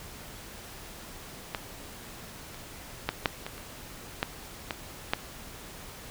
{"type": "clicks", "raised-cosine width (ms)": 0.3, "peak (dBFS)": [-14, -30, -10, -7, -19, -27, -10, -14, -8], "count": 9, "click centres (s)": [1.548, 2.545, 3.09, 3.258, 3.465, 3.58, 4.229, 4.708, 5.135], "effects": ["pink hiss -45 dBFS RMS until 6.1 s"]}